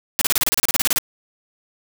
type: noise bursts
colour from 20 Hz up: white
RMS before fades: -18 dBFS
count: 15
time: 0.19-0.984 s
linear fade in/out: 0 ms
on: 24 ms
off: 31 ms
effects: none